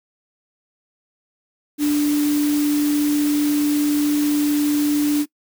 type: tone in noise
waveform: sine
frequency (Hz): 294.1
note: D4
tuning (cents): +3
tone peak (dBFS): -15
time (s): 1.78-5.26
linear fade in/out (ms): 50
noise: white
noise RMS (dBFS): -30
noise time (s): 1.78-5.26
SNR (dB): +12
effects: noise-tail reverb RT60 0.1 s tail -22 dB re dry